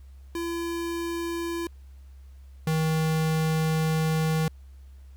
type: tone pair in turn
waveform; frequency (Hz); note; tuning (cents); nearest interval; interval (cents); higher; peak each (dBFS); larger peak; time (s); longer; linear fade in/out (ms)
square; 338.8 / 158.7; E4 / D#3; +48 / +35; octave + minor second; 1313; first; -29 / -23; second; 0.35-1.67 / 2.67-4.48; second; 2
effects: added 67 Hz sine -44 dBFS peak until 5.16 s + pink hiss -66 dBFS RMS until 5.16 s